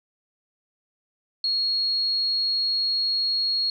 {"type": "tone", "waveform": "sine", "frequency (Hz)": 4303, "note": "C8", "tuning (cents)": 48, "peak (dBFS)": -21, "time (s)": [1.44, 3.7], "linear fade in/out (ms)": 2, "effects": []}